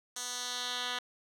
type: tone with band-pass filter sweep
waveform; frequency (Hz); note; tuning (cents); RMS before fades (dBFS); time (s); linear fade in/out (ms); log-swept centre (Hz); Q
10% pulse; 246.9; B3; 0; -37; 0.16-0.99; 5; 6800 to 2800; 1.6
effects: 10-bit